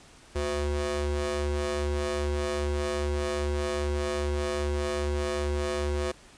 25% pulse ring-modulated tone, 146.83 Hz, D3, in tune, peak -20 dBFS, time 0.35-6.12 s, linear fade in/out 10 ms, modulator 219 Hz, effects pink hiss -53 dBFS RMS until 6.37 s + resampled to 22050 Hz

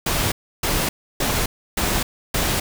pink noise bursts, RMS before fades -21 dBFS, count 5, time 0.06-2.6 s, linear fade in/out 5 ms, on 260 ms, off 310 ms, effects none

